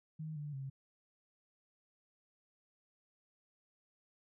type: tone with pitch steps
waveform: sine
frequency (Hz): 156.5 / 147.5 / 135.4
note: D#3 / D3 / C#3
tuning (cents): +10 / +8 / -40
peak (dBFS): -40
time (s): 0.19-0.7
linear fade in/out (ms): 10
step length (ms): 170
effects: none